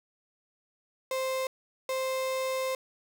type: tone bursts at uneven times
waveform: 35% pulse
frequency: 523.3 Hz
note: C5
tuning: in tune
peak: -27 dBFS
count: 2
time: 1.11-1.47 / 1.89-2.75 s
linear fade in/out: 2 ms
effects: none